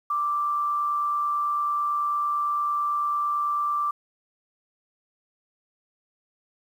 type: tone with amplitude modulation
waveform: sine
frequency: 1174.7 Hz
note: D6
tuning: in tune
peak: -21 dBFS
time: 0.1-3.91 s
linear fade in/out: 5 ms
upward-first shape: sine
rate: 149 Hz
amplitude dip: 30%
effects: 9-bit